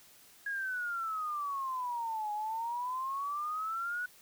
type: exponential two-way sweep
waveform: sine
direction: down then up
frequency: 1661.2 to 830.6 to 1483 Hz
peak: -33 dBFS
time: 0.46-4.06 s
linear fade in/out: 5 ms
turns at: 2.32 s
effects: white hiss -59 dBFS RMS until 4.21 s